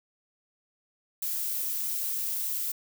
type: noise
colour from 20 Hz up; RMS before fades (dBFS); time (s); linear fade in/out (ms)
violet; -31; 1.22-2.72; 5
effects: none